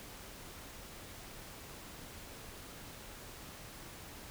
silence, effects pink hiss -50 dBFS RMS until 4.3 s

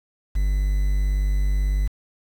triangle tone, 49.09 Hz, G1, 3 cents sharp, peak -16 dBFS, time 0.35-1.88 s, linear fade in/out 10 ms, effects 7-bit

